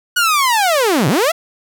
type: linear two-way sweep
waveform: sawtooth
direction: down then up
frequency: 1480 to 119.6 to 694 Hz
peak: -8 dBFS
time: 0.16-1.32 s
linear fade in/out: 10 ms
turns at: 1.08 s
effects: 7-bit